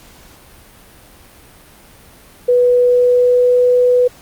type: tone with pitch glide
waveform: sine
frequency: 491.9 to 495 Hz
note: B4 to B4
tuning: -7 to +4 cents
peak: -8 dBFS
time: 2.48-4.08 s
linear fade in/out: 10 ms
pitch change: +11 cents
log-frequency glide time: 2.8-3.7 s
effects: pink hiss -43 dBFS RMS until 4.21 s + Opus 48 kbps